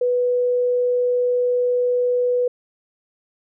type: tone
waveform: sine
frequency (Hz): 492.8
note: B4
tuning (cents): -4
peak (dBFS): -16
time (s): 0.01-2.48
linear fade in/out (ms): 5
effects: none